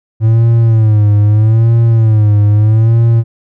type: tone with vibrato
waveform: triangle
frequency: 109.6 Hz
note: A2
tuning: 6 cents flat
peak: -3 dBFS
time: 0.2-3.24 s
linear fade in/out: 50 ms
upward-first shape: sine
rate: 0.79 Hz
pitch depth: 99 cents each way
effects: none